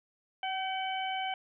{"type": "harmonic tone with a mistuned harmonic", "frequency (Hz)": 759, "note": "F#5", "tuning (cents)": 44, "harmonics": [1, 2, 3, 4], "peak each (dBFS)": [-33, -42, -40, -39], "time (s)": [0.43, 1.34], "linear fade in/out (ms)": 2, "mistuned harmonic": 2, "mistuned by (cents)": 29, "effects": []}